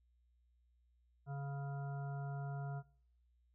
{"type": "harmonic tone", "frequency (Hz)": 140, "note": "C#3", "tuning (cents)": 18, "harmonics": [1, 3, 5, 7, 9, 10], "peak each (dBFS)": [-40, -56, -50, -60, -63, -58], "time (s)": [1.26, 2.83], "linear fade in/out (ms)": 50, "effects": ["noise-tail reverb RT60 0.7 s tail -24 dB re dry", "added 60 Hz sine -70 dBFS peak until 3.54 s"]}